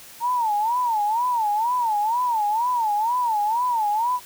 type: tone with vibrato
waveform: sine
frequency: 908 Hz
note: A#5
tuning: 46 cents flat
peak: -19 dBFS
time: 0.2-4.2 s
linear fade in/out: 50 ms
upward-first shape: sine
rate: 2.1 Hz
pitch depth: 170 cents each way
effects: white hiss -44 dBFS RMS until 4.25 s